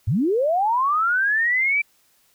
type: linear sweep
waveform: sine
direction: up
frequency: 82.41 to 2349 Hz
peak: -17 dBFS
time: 0.07-1.82 s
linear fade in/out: 10 ms
effects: white hiss -61 dBFS RMS until 2.34 s